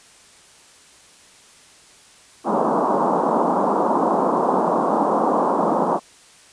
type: band-pass noise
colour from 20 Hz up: white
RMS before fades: -19 dBFS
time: 2.44-6 s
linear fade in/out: 50 ms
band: 180 to 1100 Hz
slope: 48 dB/octave
effects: white hiss -49 dBFS RMS until 6.52 s + resampled to 22050 Hz